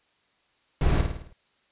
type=noise with echo; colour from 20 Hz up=brown; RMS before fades=-22 dBFS; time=0.81-1.01 s; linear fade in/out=2 ms; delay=53 ms; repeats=6; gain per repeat=-5 dB; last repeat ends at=1.328 s; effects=white hiss -67 dBFS RMS until 1.71 s + resampled to 8000 Hz